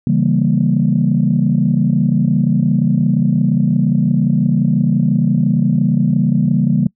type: chord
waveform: sine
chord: C# diminished seventh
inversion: none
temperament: equal with one note detuned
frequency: 138.59 / 164.34 / 196 / 233.1 Hz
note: C#3 / E3 / G3 / Bb3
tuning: 0 / -5 / 0 / 0 cents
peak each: -16 dBFS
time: 0.07-6.87 s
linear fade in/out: 2 ms
effects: noise-tail reverb RT60 0.1 s tail -25 dB re dry + tanh soft clip ceiling -2 dBFS